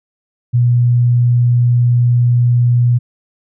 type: tone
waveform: sine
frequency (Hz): 121.3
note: B2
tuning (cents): -31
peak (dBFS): -8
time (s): 0.53-2.99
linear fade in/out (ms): 20
effects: none